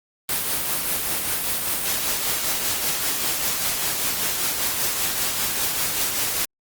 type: noise with tremolo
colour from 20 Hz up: white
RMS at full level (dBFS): -22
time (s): 0.29-6.45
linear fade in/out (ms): 2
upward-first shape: triangle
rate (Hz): 5.1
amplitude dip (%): 40
effects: Opus 32 kbps